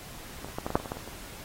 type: clicks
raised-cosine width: 1 ms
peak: -25 / -29 / -19 / -17 / -20 / -8 / -25 / -23 / -18 / -26 / -30 dBFS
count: 11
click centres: 0.446 / 0.486 / 0.585 / 0.665 / 0.704 / 0.755 / 0.8 / 0.858 / 0.919 / 0.97 / 1.076 s
effects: pink hiss -45 dBFS RMS until 1.44 s + AAC 48 kbps